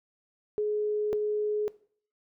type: tone pair in turn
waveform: sine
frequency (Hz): 421.2 / 421.2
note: G#4 / G#4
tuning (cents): +24 / +24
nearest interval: unison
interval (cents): 0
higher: neither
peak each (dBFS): -25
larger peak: neither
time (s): 0.58-1.13 / 1.13-1.68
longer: neither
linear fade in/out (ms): 0
effects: noise-tail reverb RT60 0.5 s tail -19 dB re dry